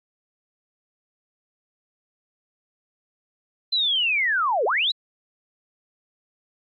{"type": "linear two-way sweep", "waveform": "sine", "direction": "down then up", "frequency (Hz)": [4092, 391.2, 4092], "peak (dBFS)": -19, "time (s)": [3.72, 4.92], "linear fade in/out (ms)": 10, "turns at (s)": 4.65, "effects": ["AAC 64 kbps"]}